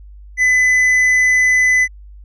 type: tone with tanh clipping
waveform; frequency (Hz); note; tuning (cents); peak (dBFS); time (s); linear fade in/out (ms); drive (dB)
sine; 2007; B6; +27; -11; 0.37-1.88; 50; 6
effects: added 50 Hz sine -35 dBFS peak until 2.24 s